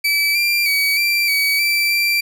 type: tone with pitch steps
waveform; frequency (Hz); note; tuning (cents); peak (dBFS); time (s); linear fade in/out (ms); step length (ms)
30% pulse; 2305 / 2373 / 2270 / 2355 / 2270 / 2335 / 2353; D7 / D7 / C#7 / D7 / C#7 / D7 / D7; -33 / +17 / +41 / +4 / +41 / -11 / +3; -12; 0.04-2.21; 10; 310
effects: none